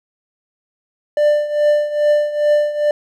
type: tone with tremolo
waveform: triangle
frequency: 593 Hz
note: D5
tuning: 17 cents sharp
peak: -7 dBFS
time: 1.17-2.91 s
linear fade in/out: 2 ms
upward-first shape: triangle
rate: 2.4 Hz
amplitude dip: 80%
effects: none